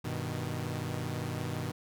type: chord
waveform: sawtooth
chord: G augmented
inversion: none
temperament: equal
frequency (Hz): 98 / 123.47 / 155.56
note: G2 / B2 / D#3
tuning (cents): 0 / 0 / 0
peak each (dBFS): -35 / -33 / -34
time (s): 0.04-1.72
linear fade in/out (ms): 10
effects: none